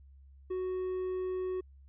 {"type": "tone", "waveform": "triangle", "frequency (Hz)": 370, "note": "F#4", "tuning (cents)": 0, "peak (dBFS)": -30, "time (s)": [0.5, 1.61], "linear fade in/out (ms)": 10, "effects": ["added 68 Hz sine -53 dBFS peak until 1.88 s", "resampled to 8000 Hz"]}